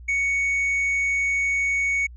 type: tone with hard clipping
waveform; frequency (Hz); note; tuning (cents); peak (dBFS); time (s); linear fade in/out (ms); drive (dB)
sine; 2227; C#7; +7; -21; 0.08-2.07; 10; 3
effects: added 60 Hz sine -39 dBFS peak until 2.16 s + resampled to 16000 Hz